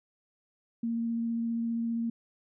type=tone with vibrato; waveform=sine; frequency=231.1 Hz; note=A#3; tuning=15 cents flat; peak=-28 dBFS; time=0.83-2.1 s; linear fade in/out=5 ms; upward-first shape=sine; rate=15 Hz; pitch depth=9 cents each way; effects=none